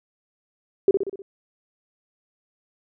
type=tone with echo; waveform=sine; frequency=392 Hz; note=G4; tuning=in tune; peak=-11 dBFS; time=0.88-0.91 s; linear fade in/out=2 ms; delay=62 ms; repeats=5; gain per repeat=-5 dB; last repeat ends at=1.22 s; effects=none